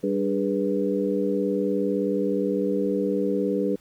harmonic tone with a mistuned harmonic, 98 Hz, G2, in tune, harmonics 2 / 3 / 4 / 5, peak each -27 / -27 / -27 / -27 dBFS, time 0.03-3.76 s, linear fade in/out 10 ms, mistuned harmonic 4, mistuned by +80 cents, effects pink hiss -58 dBFS RMS until 3.8 s

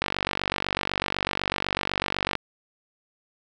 click train, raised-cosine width 0.3 ms, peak -8 dBFS, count 113, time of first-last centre 0.02-2.353 s, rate 48 Hz, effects none

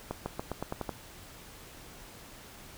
accelerating click train, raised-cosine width 1 ms, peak -19 dBFS, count 8, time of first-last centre 0.11-0.893 s, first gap 150 ms, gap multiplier 0.9, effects pink hiss -50 dBFS RMS until 2.77 s

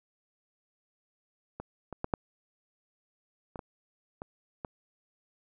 clicks, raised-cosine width 1 ms, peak -24 / -25 / -17 / -13 / -25 / -25 / -25 / -22 dBFS, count 8, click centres 1.6 / 1.927 / 2.044 / 2.138 / 3.558 / 3.592 / 4.219 / 4.648 s, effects none

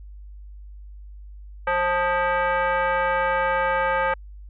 sine tone with frequency modulation, 174.61 Hz, F3, in tune, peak -19 dBFS, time 1.67-4.14 s, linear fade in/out 5 ms, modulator 707 Hz, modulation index 2.3, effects added 50 Hz sine -38 dBFS peak until 4.49 s

